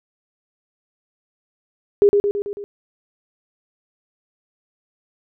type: tone with echo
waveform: sine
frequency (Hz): 406.6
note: G#4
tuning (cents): -37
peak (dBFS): -8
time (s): 2.02-2.09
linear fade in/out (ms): 0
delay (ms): 110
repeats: 5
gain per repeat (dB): -4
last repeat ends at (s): 2.64
effects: none

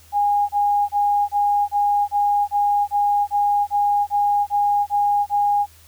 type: tone bursts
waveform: sine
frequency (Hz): 819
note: G#5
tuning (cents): -24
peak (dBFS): -15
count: 14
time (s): 0.12-5.664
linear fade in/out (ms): 50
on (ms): 370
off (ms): 28
effects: added 81 Hz sine -50 dBFS peak until 5.87 s + white hiss -51 dBFS RMS until 5.87 s

